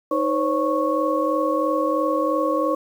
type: tone cluster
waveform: sine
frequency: 311.8 / 514 / 557 / 1104 Hz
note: D#4 / C5 / C#5 / C#6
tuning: +4 / -31 / +8 / -7 cents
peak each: -24 dBFS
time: 0.11-2.75 s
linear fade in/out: 5 ms
effects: 8-bit